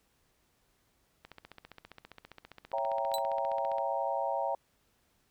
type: click train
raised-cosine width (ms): 0.3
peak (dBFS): -31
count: 39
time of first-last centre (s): 1.25-3.783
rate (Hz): 15
type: chord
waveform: sine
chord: C# diminished seventh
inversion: none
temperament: equal with one note detuned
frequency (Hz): 554.4 / 665.4 / 784 / 932.3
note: C#5 / E5 / G5 / Bb5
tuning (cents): 0 / +16 / 0 / 0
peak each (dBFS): -35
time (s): 2.73-4.55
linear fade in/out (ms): 2
type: tone with exponential decay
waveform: sawtooth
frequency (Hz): 3976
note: B7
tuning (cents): +11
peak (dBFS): -27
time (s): 3.14-3.23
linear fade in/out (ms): 0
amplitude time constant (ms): 18
effects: pink hiss -72 dBFS RMS until 5.3 s